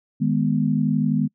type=chord; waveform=sine; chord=G# minor; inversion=second; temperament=equal; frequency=155.56 / 207.7 / 246.9 Hz; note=D#3 / G#3 / B3; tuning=0 / 0 / 0 cents; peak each=-22 dBFS; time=0.2-1.28 s; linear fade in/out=20 ms; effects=noise-tail reverb RT60 0.1 s tail -25 dB re dry